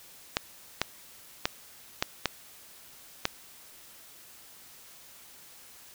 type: clicks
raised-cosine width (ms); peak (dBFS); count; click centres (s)
0.2; -7; 6; 0.369 / 0.816 / 1.455 / 2.025 / 2.257 / 3.254
effects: white hiss -52 dBFS RMS until 5.94 s